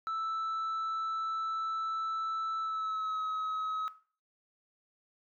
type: tone with pitch glide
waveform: sine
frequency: 1318.5 to 1278 Hz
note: E6 to D#6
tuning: 0 to +46 cents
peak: -29 dBFS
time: 0.07-3.88 s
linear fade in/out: 0 ms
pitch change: -54 cents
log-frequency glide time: 2.59-3.21 s
effects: noise-tail reverb RT60 0.4 s tail -17 dB re dry + tanh soft clip ceiling -31 dBFS